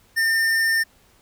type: tone with hard clipping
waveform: triangle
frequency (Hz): 1806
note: A6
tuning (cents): +45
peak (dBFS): -19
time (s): 0.16-0.84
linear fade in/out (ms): 20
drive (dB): 18
effects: pink hiss -57 dBFS RMS until 1.21 s